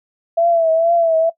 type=tone with vibrato; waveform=sine; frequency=664 Hz; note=E5; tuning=12 cents sharp; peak=-11 dBFS; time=0.37-1.3 s; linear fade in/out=10 ms; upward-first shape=triangle; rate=2.2 Hz; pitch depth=64 cents each way; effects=noise-tail reverb RT60 0.1 s tail -20 dB re dry